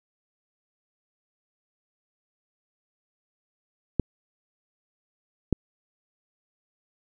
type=clicks; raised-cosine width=3 ms; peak=-8 dBFS; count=2; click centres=3.997 / 5.527 s; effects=none